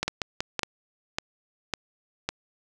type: two click trains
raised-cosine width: 0.2 ms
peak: -9 / -9 dBFS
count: 4 / 5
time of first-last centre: 0.03-0.593 / 0.08-2.29 s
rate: 5.33 / 1.81 Hz
effects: none